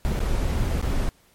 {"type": "noise with dropouts", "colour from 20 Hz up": "brown", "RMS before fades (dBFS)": -23, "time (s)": [0.05, 1.09], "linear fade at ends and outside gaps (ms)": 0, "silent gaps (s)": [[0.191, 0.203], [0.814, 0.826]], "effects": ["pink hiss -59 dBFS RMS until 1.34 s", "MP3 64 kbps"]}